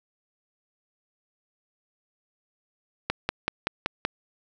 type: click train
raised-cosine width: 0.3 ms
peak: -8 dBFS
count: 6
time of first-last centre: 3.1-4.051 s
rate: 5.26 Hz
effects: none